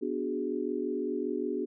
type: chord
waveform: sine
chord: G# half-diminished seventh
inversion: first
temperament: equal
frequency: 246.9 / 293.7 / 370 / 415.3 Hz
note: B3 / D4 / F#4 / G#4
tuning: 0 / 0 / 0 / 0 cents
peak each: -36 / -35 / -34 / -35 dBFS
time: 0.01-1.66 s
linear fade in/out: 20 ms
effects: none